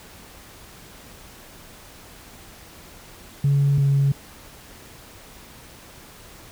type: tone pair in turn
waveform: sine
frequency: 140.7 / 139.24 Hz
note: C#3 / C#3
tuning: +26 / +8 cents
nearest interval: unison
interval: 18 cents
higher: first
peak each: -14 dBFS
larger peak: neither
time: 3.44-3.78 / 3.78-4.12 s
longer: neither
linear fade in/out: 5 ms
effects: tanh soft clip ceiling -12 dBFS + pink hiss -45 dBFS RMS until 6.51 s